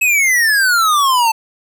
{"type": "exponential sweep", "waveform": "square", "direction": "down", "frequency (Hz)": [2606, 880], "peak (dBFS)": -11, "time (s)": [0.01, 1.32], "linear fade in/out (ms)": 10, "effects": []}